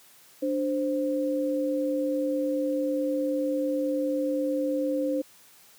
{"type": "tone pair together", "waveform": "sine", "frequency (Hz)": [293.7, 523], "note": ["D4", "C5"], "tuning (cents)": [0, -1], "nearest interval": "minor seventh", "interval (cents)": 999, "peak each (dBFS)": -27, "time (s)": [0.42, 5.22], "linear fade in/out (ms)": 10, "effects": ["white hiss -55 dBFS RMS until 5.78 s", "high-pass 100 Hz 12 dB/octave"]}